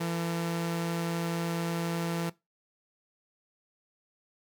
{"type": "tone pair together", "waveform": "sawtooth", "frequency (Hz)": [168.5, 453.2], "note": ["E3", "A#4"], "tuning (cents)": [38, -49], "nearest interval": "octave + perfect fourth", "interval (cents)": 1713, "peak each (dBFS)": [-26, -35], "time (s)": [0, 2.3], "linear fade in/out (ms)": 10, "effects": ["noise-tail reverb RT60 0.2 s tail -19 dB re dry"]}